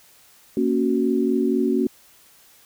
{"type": "chord", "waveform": "sine", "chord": "F# major", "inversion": "first", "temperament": "equal", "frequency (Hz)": [233.1, 277.2, 370], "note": ["A#3", "C#4", "F#4"], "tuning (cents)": [0, 0, 0], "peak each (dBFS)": -22, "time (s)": [0.57, 1.87], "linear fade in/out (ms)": 2, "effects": ["white hiss -53 dBFS RMS until 2.65 s"]}